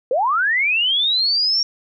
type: linear sweep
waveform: sine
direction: up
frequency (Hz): 466.2 to 5588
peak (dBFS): -15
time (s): 0.11-1.63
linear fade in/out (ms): 2
effects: none